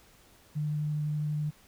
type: tone with vibrato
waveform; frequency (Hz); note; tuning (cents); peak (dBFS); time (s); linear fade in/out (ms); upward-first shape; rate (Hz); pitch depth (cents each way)
sine; 150.3; D3; +40; -28; 0.55-1.51; 20; triangle; 12; 10
effects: pink hiss -59 dBFS RMS until 1.67 s